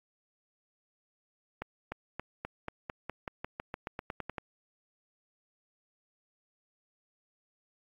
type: accelerating click train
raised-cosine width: 0.5 ms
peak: -21 dBFS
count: 17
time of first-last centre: 1.62-4.382 s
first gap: 300 ms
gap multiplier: 0.92
effects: AAC 64 kbps